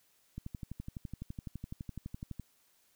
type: click train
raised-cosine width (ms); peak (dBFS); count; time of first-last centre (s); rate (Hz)
5; -28; 25; 0.38-2.397; 11.9
effects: white hiss -70 dBFS RMS until 2.95 s